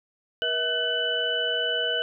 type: tone cluster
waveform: sine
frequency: 478.9 / 644 / 1511 / 2986 Hz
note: A#4 / E5 / F#6 / F#7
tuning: +47 / -41 / +36 / +15 cents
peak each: -31 / -32 / -29 / -26 dBFS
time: 0.42-2.02 s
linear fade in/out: 0 ms
effects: none